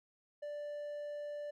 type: tone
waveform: triangle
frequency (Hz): 587.3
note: D5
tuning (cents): 0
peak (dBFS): -38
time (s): 0.42-1.51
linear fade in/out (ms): 10
effects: none